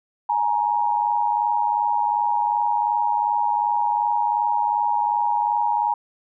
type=tone pair together; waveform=sine; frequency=839 / 941.7 Hz; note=G#5 / A#5; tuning=+17 / +17 cents; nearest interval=major second; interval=200 cents; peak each=-21 dBFS; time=0.29-5.94 s; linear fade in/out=5 ms; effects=none